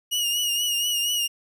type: tone with vibrato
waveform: sawtooth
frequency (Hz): 2878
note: F#7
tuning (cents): -49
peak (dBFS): -19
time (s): 0.11-1.28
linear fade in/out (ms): 20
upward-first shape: triangle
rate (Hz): 4.2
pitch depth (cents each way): 56
effects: none